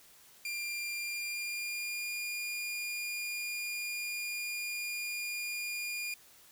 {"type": "tone with pitch glide", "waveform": "sawtooth", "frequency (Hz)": [2391, 2422], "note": ["D7", "D#7"], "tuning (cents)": [30, -47], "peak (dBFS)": -32, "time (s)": [0.45, 6.14], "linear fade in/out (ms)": 2, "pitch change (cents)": 23, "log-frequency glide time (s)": [0.92, 2.14], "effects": ["white hiss -59 dBFS RMS until 6.51 s"]}